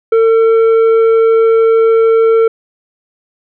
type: tone with tanh clipping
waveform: triangle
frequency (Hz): 451.1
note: A4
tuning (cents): +43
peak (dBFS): -7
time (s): 0.12-2.48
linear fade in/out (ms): 5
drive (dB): 11
effects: none